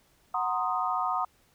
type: chord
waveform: sine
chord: C half-diminished seventh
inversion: second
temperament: equal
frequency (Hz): 740 / 932.3 / 1046.5 / 1244.5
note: Gb5 / Bb5 / C6 / Eb6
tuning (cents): 0 / 0 / 0 / 0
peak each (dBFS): -31 / -33 / -33 / -30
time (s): 0.34-1.25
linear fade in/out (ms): 5
effects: pink hiss -65 dBFS RMS until 1.54 s